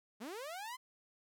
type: linear sweep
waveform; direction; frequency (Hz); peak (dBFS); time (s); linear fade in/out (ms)
sawtooth; up; 193.7 to 1047; -39; 0.2-0.77; 20
effects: none